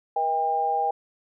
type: harmonic tone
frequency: 160 Hz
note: D#3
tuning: 49 cents sharp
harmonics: 3 / 4 / 5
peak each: -31 / -32 / -22 dBFS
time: 0.16-0.91 s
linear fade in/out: 5 ms
effects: none